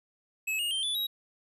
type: tone with pitch steps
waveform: square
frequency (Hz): 2583 / 2850 / 3144 / 3468 / 3826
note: E7 / F7 / G7 / A7 / A#7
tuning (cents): -36 / +34 / +4 / -26 / +44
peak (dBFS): -29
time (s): 0.47-1.07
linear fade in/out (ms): 10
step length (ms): 120
effects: resampled to 32000 Hz